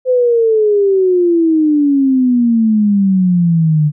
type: exponential sweep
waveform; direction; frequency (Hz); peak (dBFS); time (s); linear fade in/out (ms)
sine; down; 515 to 147.3; -8; 0.05-3.92; 50
effects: none